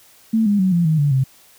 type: tone with pitch steps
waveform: sine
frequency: 222.9 / 204.4 / 187.44 / 171.88 / 157.61 / 144.53 / 132.54 Hz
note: A3 / G#3 / F#3 / F3 / D#3 / D3 / C3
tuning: +23 / -27 / +23 / -27 / +23 / -27 / +23 cents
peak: -13 dBFS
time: 0.33-1.24 s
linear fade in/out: 10 ms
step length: 130 ms
effects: white hiss -50 dBFS RMS until 1.58 s